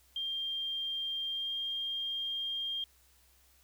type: tone with pitch glide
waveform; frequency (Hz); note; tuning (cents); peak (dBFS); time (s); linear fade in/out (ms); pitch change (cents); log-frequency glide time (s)
sine; 3190 to 3208; G7 to G7; +30 to +39; -33; 0.16-2.84; 2; +9; 1.29-1.52
effects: added 64 Hz sine -67 dBFS peak until 3.63 s + white hiss -66 dBFS RMS until 3.63 s